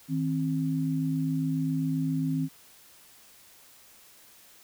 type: tone pair together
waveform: sine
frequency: 157.8 / 265.2 Hz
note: D#3 / C4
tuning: +25 / +23 cents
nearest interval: major sixth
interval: 898 cents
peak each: -28 dBFS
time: 0.08-2.49 s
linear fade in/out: 50 ms
effects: white hiss -55 dBFS RMS until 4.63 s